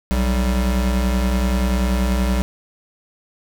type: tone pair together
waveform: square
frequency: 61.4 / 194.64 Hz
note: B1 / G3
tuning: -9 / -12 cents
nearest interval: octave + minor sixth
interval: 1997 cents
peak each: -18 / -23 dBFS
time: 0.11-2.42 s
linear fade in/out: 0 ms
effects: none